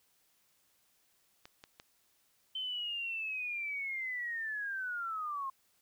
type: clicks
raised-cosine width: 0.2 ms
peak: -32 dBFS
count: 3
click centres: 1.455 / 1.639 / 1.799 s
type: linear sweep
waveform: sine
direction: down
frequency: 3090 to 1056 Hz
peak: -35 dBFS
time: 2.55-5.5 s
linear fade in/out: 5 ms
effects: white hiss -72 dBFS RMS until 5.81 s